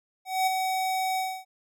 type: tone with ADSR envelope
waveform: square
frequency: 754 Hz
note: F#5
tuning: 32 cents sharp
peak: -21 dBFS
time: 0.25-1.45 s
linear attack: 220 ms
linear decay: 10 ms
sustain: -5 dB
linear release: 270 ms
effects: none